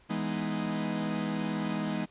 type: chord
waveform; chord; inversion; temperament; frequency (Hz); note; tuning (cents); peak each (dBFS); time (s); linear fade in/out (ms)
45% pulse; E major seventh; none; equal; 164.81 / 207.7 / 246.9 / 311.1; E3 / G#3 / B3 / D#4; 0 / 0 / 0 / 0; -36 / -33 / -37 / -37; 0.09-2.06; 20
effects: pink hiss -61 dBFS RMS until 2.1 s + resampled to 8000 Hz